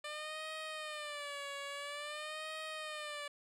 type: tone with vibrato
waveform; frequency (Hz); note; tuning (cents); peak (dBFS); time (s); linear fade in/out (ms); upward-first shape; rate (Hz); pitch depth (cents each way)
10% pulse; 594; D5; +20; -33; 0.04-3.28; 5; sine; 0.49; 96
effects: low-pass 9000 Hz 12 dB/octave